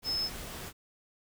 sine tone in noise, 5200 Hz, E8, 24 cents flat, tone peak -29 dBFS, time 0.04-0.3 s, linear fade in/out 50 ms, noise pink, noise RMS -42 dBFS, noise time 0.02-0.73 s, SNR +10 dB, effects none

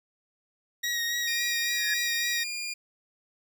20% pulse tone with vibrato, 1888 Hz, A#6, 22 cents sharp, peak -22 dBFS, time 0.83-2.44 s, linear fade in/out 10 ms, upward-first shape sine, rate 3.6 Hz, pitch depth 23 cents each way
20% pulse tone, 2412 Hz, D7, 46 cents sharp, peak -27 dBFS, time 1.27-2.74 s, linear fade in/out 10 ms
triangle tone with exponential growth, 1700 Hz, G#6, 40 cents sharp, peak -23 dBFS, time 1.63-1.94 s, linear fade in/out 5 ms, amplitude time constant 66 ms
effects none

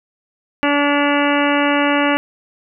harmonic tone with a mistuned harmonic, 287.7 Hz, D4, 36 cents flat, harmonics 1 / 2 / 3 / 4 / 5 / 6 / 7 / 8 / 9 / 10, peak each -17 / -20 / -22 / -23 / -24 / -25 / -25 / -26 / -27 / -27 dBFS, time 0.63-2.17 s, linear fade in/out 0 ms, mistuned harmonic 9, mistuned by +61 cents, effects none

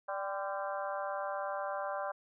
harmonic tone with a mistuned harmonic, 196 Hz, G3, in tune, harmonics 3 / 4 / 5 / 6 / 7 / 8, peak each -38 / -40 / -42 / -44 / -45 / -46 dBFS, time 0.08-2.12 s, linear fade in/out 10 ms, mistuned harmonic 5, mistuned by +68 cents, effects none

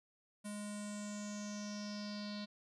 square tone with low-pass filter sweep, 207.3 Hz, G#3, 3 cents flat, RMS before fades -44 dBFS, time 0.44-2.46 s, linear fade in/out 20 ms, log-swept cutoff 9700 to 4200 Hz, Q 6.7, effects none

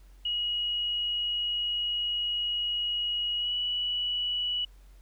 sine tone with pitch glide, 2900 to 2944 Hz, F#7 to F#7, -35 to -9 cents, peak -27 dBFS, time 0.25-4.65 s, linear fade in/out 5 ms, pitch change +26 cents, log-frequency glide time 3.38-3.54 s, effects added 46 Hz sine -50 dBFS peak until 5.01 s + pink hiss -65 dBFS RMS until 5.01 s

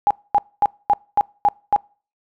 sine tone bursts, 820 Hz, G#5, 22 cents flat, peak -11 dBFS, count 7, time 0.07-1.762 s, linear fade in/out 0 ms, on 36 ms, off 240 ms, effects noise-tail reverb RT60 0.4 s tail -26 dB re dry

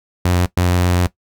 sawtooth tone bursts at uneven times, 89.2 Hz, F2, 37 cents sharp, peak -9 dBFS, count 2, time 0.25-0.46 / 0.57-1.07 s, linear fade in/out 5 ms, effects noise-tail reverb RT60 0.1 s tail -17 dB re dry

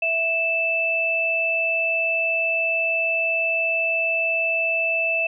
sine tone pair together, 658.3 / 2637 Hz, E5 / E7, -3 / 0 cents, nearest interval 2 octaves, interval 2403 cents, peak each -26 / -20 dBFS, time 0.02-5.27 s, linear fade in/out 5 ms, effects none

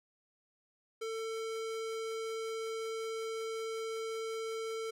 square tone, 447.3 Hz, A4, 28 cents sharp, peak -37 dBFS, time 1.01-4.91 s, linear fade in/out 10 ms, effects low-pass 10000 Hz 12 dB/octave

